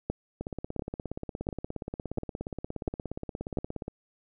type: two click trains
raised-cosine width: 2 ms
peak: -21 / -15 dBFS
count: 60 / 6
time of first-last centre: 0.41-3.881 / 0.1-3.572 s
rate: 17 / 1.44 Hz
effects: none